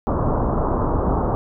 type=low-pass noise; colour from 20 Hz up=pink; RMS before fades=-20 dBFS; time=0.07-1.35 s; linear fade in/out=0 ms; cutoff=1200 Hz; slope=48 dB/octave; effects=none